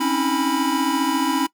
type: tone cluster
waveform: square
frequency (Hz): 266.8 / 281.5 / 319.8 / 987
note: C4 / C#4 / D#4 / B5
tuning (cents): +34 / +27 / +48 / -1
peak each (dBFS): -25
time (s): 0-1.47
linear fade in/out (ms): 10
effects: noise-tail reverb RT60 0.1 s tail -20 dB re dry